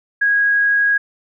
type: tone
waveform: sine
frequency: 1648 Hz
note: G#6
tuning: 14 cents flat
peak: -12 dBFS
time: 0.21-0.98 s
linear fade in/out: 10 ms
effects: none